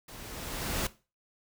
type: noise with level ramp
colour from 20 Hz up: pink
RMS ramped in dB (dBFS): -47 to -30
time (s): 0.08-0.87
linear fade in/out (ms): 5
effects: noise-tail reverb RT60 0.3 s tail -17 dB re dry